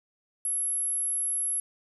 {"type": "tone", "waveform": "sine", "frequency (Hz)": 11175, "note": "F9", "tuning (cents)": 0, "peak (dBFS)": -26, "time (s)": [0.45, 1.6], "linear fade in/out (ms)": 2, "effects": []}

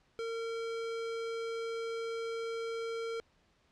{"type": "tone", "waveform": "square", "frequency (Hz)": 457.1, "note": "A#4", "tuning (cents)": -34, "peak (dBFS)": -36, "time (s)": [0.19, 3.2], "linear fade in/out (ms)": 0, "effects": ["pink hiss -70 dBFS RMS until 3.71 s", "low-pass 5000 Hz 12 dB/octave"]}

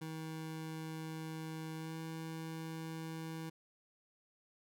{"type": "tone with pitch glide", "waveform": "25% pulse", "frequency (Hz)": [159.2, 161.42], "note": ["D#3", "E3"], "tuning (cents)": [40, -36], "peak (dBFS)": -38, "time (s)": [0.01, 3.5], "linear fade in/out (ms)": 10, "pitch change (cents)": 24, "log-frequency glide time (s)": [1.76, 1.98], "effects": []}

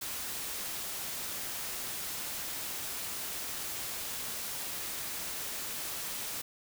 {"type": "noise", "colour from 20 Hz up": "white", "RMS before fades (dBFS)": -38, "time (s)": [0.01, 6.42], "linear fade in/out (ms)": 10, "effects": []}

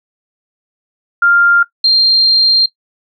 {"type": "tone pair in turn", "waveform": "sine", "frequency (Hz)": [1396.9, 4186], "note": ["F6", "C8"], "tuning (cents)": [0, 0], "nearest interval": "octave + perfect fifth", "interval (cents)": 1900, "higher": "second", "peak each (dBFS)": -6, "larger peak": "neither", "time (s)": [[1.22, 1.63], [1.84, 2.66]], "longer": "second", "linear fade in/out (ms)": 5, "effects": ["noise-tail reverb RT60 0.1 s tail -17 dB re dry"]}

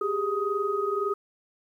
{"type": "tone cluster", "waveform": "sine", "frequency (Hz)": [391.9, 413.6, 1253], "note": ["G4", "G#4", "D#6"], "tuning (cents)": [0, -7, 12], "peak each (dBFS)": -29, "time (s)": [0.01, 1.14], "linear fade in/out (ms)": 5, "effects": ["10-bit"]}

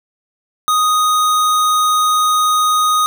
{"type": "tone", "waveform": "square", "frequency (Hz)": 1244.5, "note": "D#6", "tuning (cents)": 0, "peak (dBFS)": -12, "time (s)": [0.68, 3.06], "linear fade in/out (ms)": 0, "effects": []}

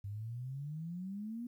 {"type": "exponential sweep", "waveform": "sine", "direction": "up", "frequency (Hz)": [98, 245.1], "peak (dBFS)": -39, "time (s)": [0.04, 1.47], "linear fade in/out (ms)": 5, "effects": ["12-bit"]}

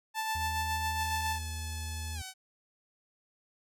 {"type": "tone with tremolo", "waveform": "sawtooth", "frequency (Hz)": 880, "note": "A5", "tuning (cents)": 0, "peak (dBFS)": -26, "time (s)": [0.14, 1.4], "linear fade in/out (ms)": 50, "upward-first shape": "sine", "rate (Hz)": 7.2, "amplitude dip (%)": 35}
{"type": "tone", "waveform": "triangle", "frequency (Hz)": 80.4, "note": "E2", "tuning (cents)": -43, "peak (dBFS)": -34, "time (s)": [0.35, 2.22], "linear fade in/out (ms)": 5}
{"type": "tone with pitch glide", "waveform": "5% pulse", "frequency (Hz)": [863, 755.6], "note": ["A5", "F#5"], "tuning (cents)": [-34, 36], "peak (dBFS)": -29, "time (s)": [0.97, 2.34], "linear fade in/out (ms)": 50, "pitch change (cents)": -230, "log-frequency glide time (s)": [2.14, 2.22]}
{"effects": []}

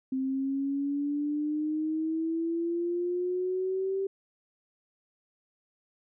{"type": "exponential sweep", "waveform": "sine", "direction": "up", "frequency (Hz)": [261.6, 390.8], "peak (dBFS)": -27, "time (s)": [0.12, 4.07], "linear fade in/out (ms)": 5, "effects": []}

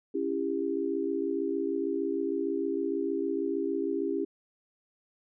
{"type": "chord", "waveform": "sine", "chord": "C# diminished", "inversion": "none", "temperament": "just", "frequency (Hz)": [277.2, 332.6, 399.1], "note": ["C#4", "E4", "G4"], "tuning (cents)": [0, 16, 31], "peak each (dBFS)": [-33, -32, -31], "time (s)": [0.14, 4.25], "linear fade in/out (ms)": 10, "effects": []}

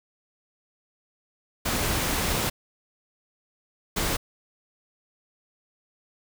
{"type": "noise bursts at uneven times", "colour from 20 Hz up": "pink", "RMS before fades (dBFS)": -26, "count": 2, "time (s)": [[1.65, 2.5], [3.96, 4.17]], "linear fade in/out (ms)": 10, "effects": []}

